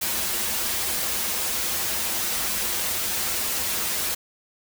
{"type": "noise with comb filter", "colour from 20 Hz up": "white", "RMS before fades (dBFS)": -26, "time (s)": [0.01, 4.15], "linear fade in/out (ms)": 10, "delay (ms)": 7, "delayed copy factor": -0.8, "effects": []}